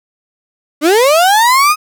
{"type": "linear sweep", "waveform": "35% pulse", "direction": "up", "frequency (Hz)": [280, 1268], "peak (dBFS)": -5, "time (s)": [0.81, 1.76], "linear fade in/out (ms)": 50, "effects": []}